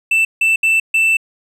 triangle tone bursts at uneven times, 2660 Hz, E7, 15 cents sharp, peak -9 dBFS, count 4, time 0.11-0.25 / 0.41-0.56 / 0.63-0.8 / 0.94-1.17 s, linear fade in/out 5 ms, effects resampled to 32000 Hz

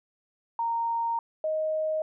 sine tone pair in turn, 926 / 625.4 Hz, A#5 / D#5, -12 / +9 cents, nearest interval perfect fifth, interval 679 cents, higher first, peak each -25 dBFS, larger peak neither, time 0.59-1.19 / 1.44-2.02 s, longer first, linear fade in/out 2 ms, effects none

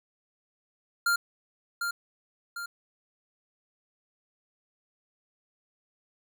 square tone with echo, 1396.9 Hz, F6, in tune, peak -23 dBFS, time 1.06-1.16 s, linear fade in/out 5 ms, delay 750 ms, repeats 2, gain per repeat -6 dB, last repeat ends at 2.66 s, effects none

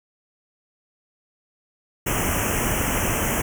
pink band-stop noise, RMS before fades -23 dBFS, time 2.06-3.42 s, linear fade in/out 10 ms, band 3100 to 5700 Hz, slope 96 dB/octave, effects none

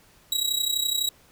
sawtooth tone with amplitude modulation, 3862 Hz, B7, 39 cents flat, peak -17 dBFS, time 0.32-1.09 s, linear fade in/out 2 ms, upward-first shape sine, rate 31.9 Hz, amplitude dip 75%, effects pink hiss -57 dBFS RMS until 1.31 s

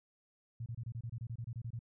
sine tone bursts, 116.4 Hz, A#2, 2 cents flat, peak -38 dBFS, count 14, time 0.6-1.792 s, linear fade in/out 5 ms, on 61 ms, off 26 ms, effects none

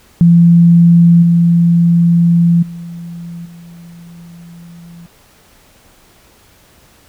sine tone with level steps, 170.3 Hz, F3, 43 cents flat, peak -3 / -6 / -24 / -32 dBFS, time 0.21-5.06 s, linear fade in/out 0 ms, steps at 1.22 / 2.62 / 3.45 s, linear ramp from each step 10 ms, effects pink hiss -47 dBFS RMS until 7.08 s

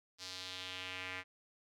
square tone with band-pass filter sweep, 92.5 Hz, F#2, in tune, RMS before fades -45 dBFS, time 0.18-1.24 s, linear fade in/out 50 ms, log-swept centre 4900 to 2100 Hz, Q 2.4, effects none

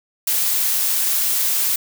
blue noise, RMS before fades -19 dBFS, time 0.27-1.76 s, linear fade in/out 5 ms, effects none

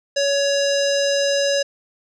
square tone with low-pass filter, 561 Hz, C#5, 21 cents sharp, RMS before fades -19 dBFS, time 0.16-1.63 s, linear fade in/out 10 ms, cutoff 5600 Hz, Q 5, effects none

